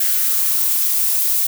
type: noise with high-pass filter sweep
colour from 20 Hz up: violet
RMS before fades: -17 dBFS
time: 0-1.47 s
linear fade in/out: 5 ms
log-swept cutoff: 1600 to 510 Hz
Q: 2.9
effects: none